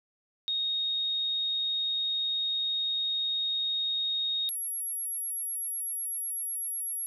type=tone pair in turn; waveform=sine; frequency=3729 / 11246 Hz; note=A#7 / F9; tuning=0 / +11 cents; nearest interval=octave + perfect fifth; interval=1911 cents; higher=second; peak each=-27 / -31 dBFS; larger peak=first; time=0.48-4.49 / 4.49-7.06 s; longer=first; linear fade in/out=0 ms; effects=none